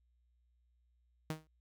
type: tone with exponential decay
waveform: sawtooth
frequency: 157 Hz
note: D#3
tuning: 16 cents sharp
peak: -30 dBFS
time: 1.3-1.47 s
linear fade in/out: 0 ms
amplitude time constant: 35 ms
effects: added 60 Hz sine -70 dBFS peak until 1.6 s